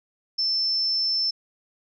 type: tone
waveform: sine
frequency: 5310 Hz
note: E8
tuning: 12 cents sharp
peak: -21 dBFS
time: 0.38-1.31 s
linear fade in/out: 10 ms
effects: none